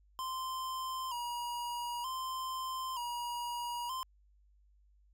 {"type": "tone with vibrato", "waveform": "square", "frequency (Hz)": 998, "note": "B5", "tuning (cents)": 18, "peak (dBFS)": -37, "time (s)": [0.19, 4.03], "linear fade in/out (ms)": 0, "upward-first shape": "square", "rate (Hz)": 0.54, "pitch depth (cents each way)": 72, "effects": ["added 50 Hz sine -63 dBFS peak until 5.13 s"]}